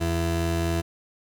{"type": "tone pair together", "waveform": "30% pulse", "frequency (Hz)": [84, 336], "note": ["E2", "E4"], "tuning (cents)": [33, 33], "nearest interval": "2 octaves", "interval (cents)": 2400, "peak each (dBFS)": [-22, -27], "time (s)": [0, 0.82], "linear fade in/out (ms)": 20, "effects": []}